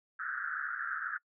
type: band-pass noise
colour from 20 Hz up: white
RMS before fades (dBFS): -37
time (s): 0.19-1.18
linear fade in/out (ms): 10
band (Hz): 1300 to 1700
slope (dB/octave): 96
effects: noise-tail reverb RT60 0.1 s tail -24 dB re dry